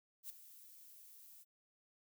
violet noise with ADSR envelope, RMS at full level -45 dBFS, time 0.23-1.45 s, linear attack 70 ms, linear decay 3 ms, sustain -14 dB, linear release 36 ms, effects none

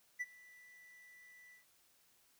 triangle tone with ADSR envelope, 1975.5 Hz, B6, in tune, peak -33 dBFS, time 0.19-1.65 s, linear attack 21 ms, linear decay 36 ms, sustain -23 dB, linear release 120 ms, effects white hiss -71 dBFS RMS until 2.39 s

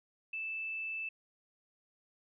sine tone, 2637 Hz, E7, in tune, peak -36 dBFS, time 0.33-1.09 s, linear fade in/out 5 ms, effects none

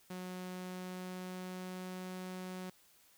sawtooth tone with pitch glide, 182.8 to 184.28 Hz, F#3 to F#3, -21 to -7 cents, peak -38 dBFS, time 0.1-2.7 s, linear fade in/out 5 ms, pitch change +14 cents, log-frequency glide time 0.47-2.16 s, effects white hiss -66 dBFS RMS until 3.17 s

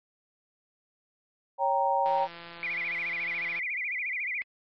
sine chord, G diminished, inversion second, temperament equal, 554.4 / 784 / 932.3 Hz, Db5 / G5 / Bb5, 0 / 0 / 0 cents, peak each -29 / -27 / -26 dBFS, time 1.58-2.28 s, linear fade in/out 50 ms
click train, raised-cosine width 0.3 ms, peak -28 dBFS, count 261, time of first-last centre 2.06-3.589 s, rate 170 Hz
sine tone with vibrato, 2200 Hz, C#7, 14 cents flat, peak -29 dBFS, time 2.63-4.42 s, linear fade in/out 0 ms, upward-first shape sine, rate 14 Hz, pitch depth 190 cents each way
effects MP3 32 kbps

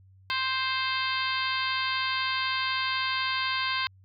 harmonic tone, 524 Hz, C5, 2 cents sharp, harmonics 2 / 3 / 4 / 5 / 6 / 7 / 8 / 9, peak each -31 / -33 / -34 / -35 / -36 / -36 / -37 / -38 dBFS, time 0.3-3.87 s, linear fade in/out 0 ms, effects added 95 Hz sine -53 dBFS peak until 4.04 s

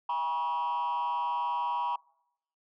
sine tone with frequency modulation, 964 Hz, B5, 42 cents flat, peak -25 dBFS, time 0.09-1.96 s, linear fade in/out 5 ms, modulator 151 Hz, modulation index 0.74, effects noise-tail reverb RT60 0.8 s tail -26 dB re dry + tanh soft clip ceiling -27 dBFS

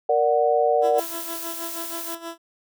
sine chord, Bb augmented, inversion none, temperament equal, 466.2 / 587.3 / 740 Hz, Bb4 / D5 / F#5, 0 / 0 / 0 cents, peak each -21 dBFS, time 0.09-1 s, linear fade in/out 5 ms
15% pulse tone with tremolo, 334.1 Hz, E4, 23 cents sharp, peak -24 dBFS, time 0.81-2.38 s, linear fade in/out 50 ms, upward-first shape sine, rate 6.3 Hz, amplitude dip 75%
blue noise, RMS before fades -33 dBFS, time 0.98-2.15 s, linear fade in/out 5 ms
effects none

